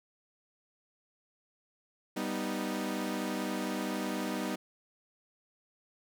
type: chord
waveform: sawtooth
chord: G augmented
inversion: none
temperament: equal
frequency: 196 / 246.9 / 311.1 Hz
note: G3 / B3 / D#4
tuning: 0 / 0 / 0 cents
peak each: -33 dBFS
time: 2.16-4.56 s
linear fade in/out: 10 ms
effects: none